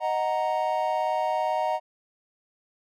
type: chord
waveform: triangle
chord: D# minor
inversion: none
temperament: equal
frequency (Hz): 622.3 / 740 / 932.3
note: D#5 / F#5 / A#5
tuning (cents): 0 / 0 / 0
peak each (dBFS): -26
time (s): 0-1.8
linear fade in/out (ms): 50
effects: none